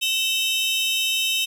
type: tone cluster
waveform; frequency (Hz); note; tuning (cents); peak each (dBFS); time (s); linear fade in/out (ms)
40% pulse; 2647 / 3056 / 3737; E7 / G7 / A#7; +7 / -45 / +4; -24; 0.01-1.46; 20
effects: none